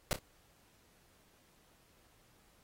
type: noise with echo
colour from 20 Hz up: pink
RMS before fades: -31 dBFS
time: 0.11-0.13 s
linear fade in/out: 0 ms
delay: 29 ms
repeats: 2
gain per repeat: -11 dB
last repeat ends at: 0.188 s
effects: pink hiss -68 dBFS RMS until 2.63 s + AAC 48 kbps